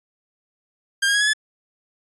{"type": "tone with pitch steps", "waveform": "sawtooth", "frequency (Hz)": [1600, 1629.8, 1660.3, 1691.2, 1722.8], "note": ["G6", "G#6", "G#6", "G#6", "A6"], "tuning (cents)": [35, -33, -1, 31, -37], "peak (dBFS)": -13, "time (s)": [1.02, 1.335], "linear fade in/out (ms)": 10, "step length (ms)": 63, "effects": ["resampled to 24000 Hz"]}